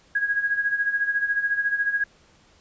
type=tone with tremolo; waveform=sine; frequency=1648 Hz; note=G#6; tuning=14 cents flat; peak=-18 dBFS; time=0.15-2.04 s; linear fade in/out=5 ms; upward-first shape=sine; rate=14 Hz; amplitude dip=70%; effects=pink hiss -57 dBFS RMS until 2.6 s + resampled to 16000 Hz